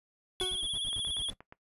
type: noise bursts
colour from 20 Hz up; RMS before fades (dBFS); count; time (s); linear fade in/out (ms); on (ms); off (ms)
brown; -44; 9; 0.4-1.336; 5; 48; 63
type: tone with vibrato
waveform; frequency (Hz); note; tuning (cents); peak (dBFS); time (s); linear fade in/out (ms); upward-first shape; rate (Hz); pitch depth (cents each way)
square; 3322; G#7; 0; -32; 0.4-1.3; 0; sine; 17; 63
type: tone with exponential decay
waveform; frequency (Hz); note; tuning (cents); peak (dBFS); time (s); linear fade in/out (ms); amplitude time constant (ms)
40% pulse; 370; F#4; 0; -30; 0.41-0.71; 1; 65
type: click train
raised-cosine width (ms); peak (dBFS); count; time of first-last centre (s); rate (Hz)
0.5; -32; 6; 0.93-1.525; 8.41
effects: noise-tail reverb RT60 0.1 s tail -18 dB re dry + resampled to 32000 Hz